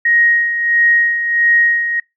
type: tone with tremolo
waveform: sine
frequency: 1878 Hz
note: A#6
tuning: 12 cents sharp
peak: -8 dBFS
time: 0.05-2 s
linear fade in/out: 5 ms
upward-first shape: sine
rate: 1.5 Hz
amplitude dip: 60%
effects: noise-tail reverb RT60 0.2 s tail -25 dB re dry